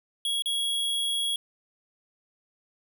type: tone with dropouts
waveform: square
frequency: 3322 Hz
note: G#7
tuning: in tune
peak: -26 dBFS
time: 0.25-1.36 s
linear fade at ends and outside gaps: 2 ms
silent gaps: 0.422-0.458 s
effects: none